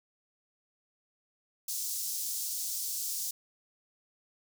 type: high-pass noise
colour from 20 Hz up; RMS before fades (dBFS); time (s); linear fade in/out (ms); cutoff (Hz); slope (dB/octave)
pink; -35; 1.68-3.31; 5; 5300; 24
effects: none